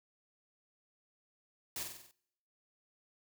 white noise with echo, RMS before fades -40 dBFS, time 1.76-1.83 s, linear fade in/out 2 ms, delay 47 ms, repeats 6, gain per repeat -4 dB, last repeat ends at 2.112 s, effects noise-tail reverb RT60 0.8 s tail -24 dB re dry

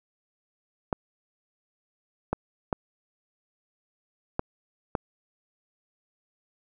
clicks, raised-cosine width 1 ms, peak -11 dBFS, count 5, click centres 0.928 / 2.33 / 2.728 / 4.394 / 4.952 s, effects none

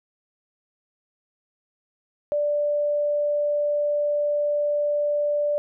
sine tone, 587.3 Hz, D5, in tune, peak -20 dBFS, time 2.32-5.58 s, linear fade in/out 0 ms, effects none

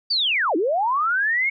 sine linear two-way sweep, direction down then up, 4742 to 294.9 to 2211 Hz, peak -18 dBFS, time 0.1-1.5 s, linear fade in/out 10 ms, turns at 0.56 s, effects none

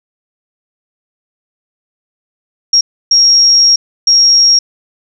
sine tone bursts at uneven times, 5588 Hz, F8, in tune, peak -4 dBFS, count 3, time 2.73-2.81 / 3.11-3.76 / 4.07-4.59 s, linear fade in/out 5 ms, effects none

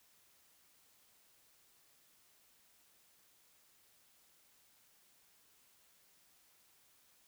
silence, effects white hiss -69 dBFS RMS until 7.27 s

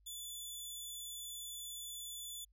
15% pulse tone, 3469 Hz, A7, 25 cents flat, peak -37 dBFS, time 0.06-2.45 s, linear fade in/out 10 ms, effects added 50 Hz sine -66 dBFS peak until 2.52 s

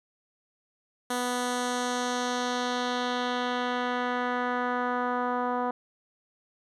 10% pulse tone with low-pass filter sweep, 246.9 Hz, B3, in tune, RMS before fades -29 dBFS, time 1.1-5.71 s, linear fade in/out 5 ms, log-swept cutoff 11000 to 1000 Hz, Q 1.4, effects none

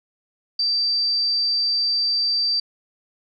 sine tone, 4667 Hz, D8, 12 cents flat, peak -18 dBFS, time 0.59-2.6 s, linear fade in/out 5 ms, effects none

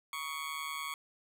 20% pulse tone with amplitude modulation, 1113 Hz, C#6, 7 cents sharp, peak -29 dBFS, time 0.13-0.94 s, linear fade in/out 2 ms, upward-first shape sine, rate 150 Hz, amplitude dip 70%, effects none

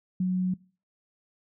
sine tone, 183.8 Hz, F#3, 11 cents flat, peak -23 dBFS, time 0.2-0.54 s, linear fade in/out 5 ms, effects noise-tail reverb RT60 0.4 s tail -23 dB re dry

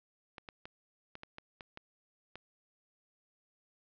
clicks, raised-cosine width 0.3 ms, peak -29 dBFS, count 9, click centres 0.382 / 0.488 / 0.655 / 1.154 / 1.234 / 1.384 / 1.608 / 1.774 / 2.356 s, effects low-pass 5000 Hz 12 dB/octave

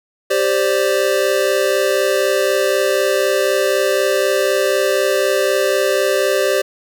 square chord, G suspended fourth, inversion none, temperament equal, 392 / 523.3 / 587.3 Hz, G4 / C5 / D5, 0 / 0 / 0 cents, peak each -19 dBFS, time 0.3-6.62 s, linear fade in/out 10 ms, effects none

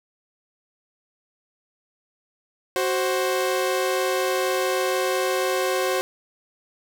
sawtooth tone pair together, 373.1 / 527.6 Hz, F#4 / C5, +14 / +14 cents, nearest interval tritone, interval 600 cents, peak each -20 dBFS, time 2.76-6.01 s, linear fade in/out 0 ms, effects 9-bit

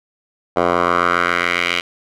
10% pulse tone with band-pass filter sweep, 87.31 Hz, F2, in tune, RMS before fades -17 dBFS, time 0.56-1.81 s, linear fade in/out 10 ms, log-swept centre 780 to 2700 Hz, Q 2.4, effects none

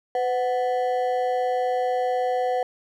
triangle ring-modulated tone, 622.3 Hz, D#5, in tune, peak -16 dBFS, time 0.15-2.63 s, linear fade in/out 2 ms, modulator 118 Hz, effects none

